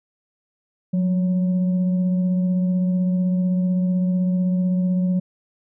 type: tone with frequency modulation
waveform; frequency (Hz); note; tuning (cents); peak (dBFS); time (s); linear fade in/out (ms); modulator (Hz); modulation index
sine; 181.1; F#3; -37; -17; 0.93-5.2; 10; 378; 0.25
effects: none